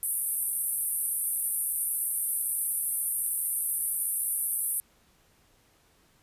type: band-pass noise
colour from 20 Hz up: white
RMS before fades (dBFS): -30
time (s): 0.03-4.8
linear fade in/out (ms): 0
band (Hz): 8900 to 13000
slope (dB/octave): 96
effects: pink hiss -64 dBFS RMS until 6.22 s + resampled to 32000 Hz